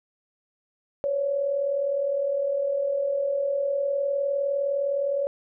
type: tone pair together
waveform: sine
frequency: 523.3 / 563 Hz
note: C5 / C#5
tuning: 0 / +27 cents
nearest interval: minor second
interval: 127 cents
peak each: -32 / -23 dBFS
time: 1.04-5.27 s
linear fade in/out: 0 ms
effects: none